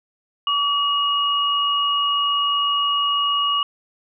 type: tone pair together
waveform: sine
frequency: 1144 / 2883 Hz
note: D6 / F#7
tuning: -46 / -46 cents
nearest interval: octave + major third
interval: 1600 cents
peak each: -20 dBFS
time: 0.47-3.63 s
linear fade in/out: 2 ms
effects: none